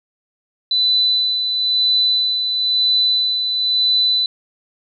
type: tone with tremolo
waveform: sine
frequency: 3997 Hz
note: B7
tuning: 20 cents sharp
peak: -12 dBFS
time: 0.71-4.26 s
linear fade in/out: 2 ms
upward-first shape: sine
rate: 1 Hz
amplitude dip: 45%
effects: none